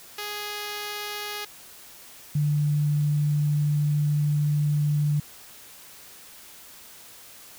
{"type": "tone pair in turn", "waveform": ["5% pulse", "sine"], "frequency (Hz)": [415.3, 147.77], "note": ["G#4", "D3"], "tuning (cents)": [0, 11], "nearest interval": "octave + tritone", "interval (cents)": 1789, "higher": "first", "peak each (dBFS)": -20, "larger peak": "neither", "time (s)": [[0.18, 1.45], [2.35, 5.2]], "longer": "second", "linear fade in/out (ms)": 5, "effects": ["white hiss -47 dBFS RMS until 7.58 s"]}